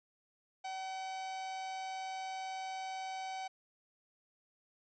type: tone with amplitude modulation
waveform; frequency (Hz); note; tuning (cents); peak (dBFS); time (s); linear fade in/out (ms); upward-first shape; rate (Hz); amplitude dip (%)
45% pulse; 760; F#5; +46; -38; 0.64-3.48; 10; sine; 178; 25
effects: resampled to 16000 Hz